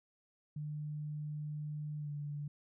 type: tone with pitch glide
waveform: sine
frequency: 150 to 146.24 Hz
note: D3 to D3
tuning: +37 to -7 cents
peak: -38 dBFS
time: 0.56-2.48 s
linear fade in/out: 5 ms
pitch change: -44 cents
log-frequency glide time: 1.99-2.1 s
effects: none